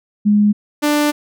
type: tone pair in turn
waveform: sine / sawtooth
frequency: 207.7 / 295.7 Hz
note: G#3 / D4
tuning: 0 / +12 cents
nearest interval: tritone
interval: 612 cents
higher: second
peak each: -9 / -9 dBFS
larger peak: neither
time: 0.25-0.53 / 0.82-1.12 s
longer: second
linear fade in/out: 20 ms
effects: none